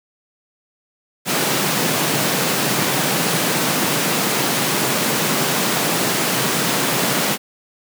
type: high-pass noise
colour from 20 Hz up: pink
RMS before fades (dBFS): -19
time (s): 1.25-7.38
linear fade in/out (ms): 50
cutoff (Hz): 130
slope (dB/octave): 48
effects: none